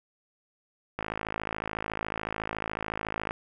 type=click train; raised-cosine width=0.5 ms; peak=-16 dBFS; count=126; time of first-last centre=0.99-3.309 s; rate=53.9 Hz; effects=none